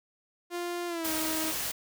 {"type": "tone with pitch glide", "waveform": "sawtooth", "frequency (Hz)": [349.2, 316.5], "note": ["F4", "D#4"], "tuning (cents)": [0, 30], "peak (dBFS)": -28, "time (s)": [0.5, 1.54], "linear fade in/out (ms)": 50, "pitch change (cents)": -170, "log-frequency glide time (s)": [0.87, 1.11]}
{"type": "noise", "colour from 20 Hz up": "white", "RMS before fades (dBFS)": -33, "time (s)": [1.04, 1.72], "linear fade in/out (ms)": 10}
{"effects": []}